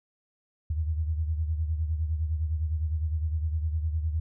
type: beating tone pair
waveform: sine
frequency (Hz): 77.78 / 87.58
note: D#2 / F2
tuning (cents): 0 / +5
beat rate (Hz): 9.8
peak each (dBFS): -26 / -34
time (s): 0.7-4.2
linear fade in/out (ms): 5
effects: none